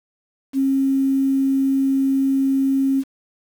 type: tone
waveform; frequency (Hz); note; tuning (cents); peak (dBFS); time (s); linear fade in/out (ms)
sine; 270.2; C#4; -44; -15; 0.53-3.04; 50
effects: 7-bit